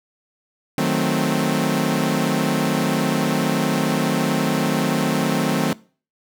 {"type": "chord", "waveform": "sawtooth", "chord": "D# diminished seventh", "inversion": "none", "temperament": "equal", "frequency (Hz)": [155.56, 185, 220, 261.6], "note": ["D#3", "F#3", "A3", "C4"], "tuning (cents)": [0, 0, 0, 0], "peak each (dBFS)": [-20, -20, -20, -19], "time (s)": [0.78, 5.73], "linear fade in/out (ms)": 2, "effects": ["noise-tail reverb RT60 0.4 s tail -22 dB re dry"]}